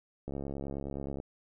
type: click train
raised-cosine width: 2 ms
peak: -25 dBFS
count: 65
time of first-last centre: 0.28-1.201 s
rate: 69.5 Hz
effects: none